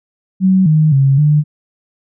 sine tone with pitch steps, 188.5 / 155.2 / 136.5 / 149.6 Hz, F#3 / D#3 / C#3 / D3, +32 / -4 / -26 / +32 cents, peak -7 dBFS, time 0.4-1.44 s, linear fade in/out 50 ms, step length 260 ms, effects none

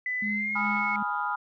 sine tone with pitch glide, 2000 to 2194 Hz, B6 to C#7, +21 to -18 cents, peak -27 dBFS, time 0.06-0.96 s, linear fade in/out 2 ms, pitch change +161 cents, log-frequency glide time 0.21-0.63 s
sine tone with tremolo, 207.7 Hz, G#3, in tune, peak -29 dBFS, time 0.22-1.03 s, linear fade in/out 5 ms, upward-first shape sine, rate 2.6 Hz, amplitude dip 65%
sine chord, F half-diminished seventh, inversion first, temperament equal, 830.6 / 987.8 / 1244.5 / 1396.9 Hz, Ab5 / Cb6 / Eb6 / F6, 0 / 0 / 0 / 0 cents, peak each -32 dBFS, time 0.55-1.36 s, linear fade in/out 10 ms
effects tanh soft clip ceiling -14 dBFS

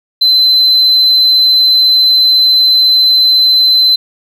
sine tone, 4057 Hz, B7, 46 cents sharp, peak -3 dBFS, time 0.21-3.96 s, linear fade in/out 10 ms, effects tanh soft clip ceiling -3 dBFS + 7-bit

